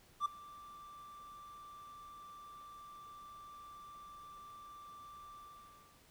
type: tone with ADSR envelope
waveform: triangle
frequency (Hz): 1174.7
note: D6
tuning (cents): 0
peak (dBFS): -27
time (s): 0.2-6.03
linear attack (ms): 55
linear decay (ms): 7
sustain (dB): -22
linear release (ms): 680
effects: pink hiss -65 dBFS RMS until 6.1 s